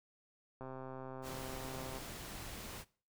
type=click train; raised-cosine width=1 ms; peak=-33 dBFS; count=181; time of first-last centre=0.61-1.984 s; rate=131 Hz
type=noise; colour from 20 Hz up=pink; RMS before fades=-47 dBFS; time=1.22-2.85 s; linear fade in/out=50 ms
effects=noise-tail reverb RT60 0.4 s tail -20 dB re dry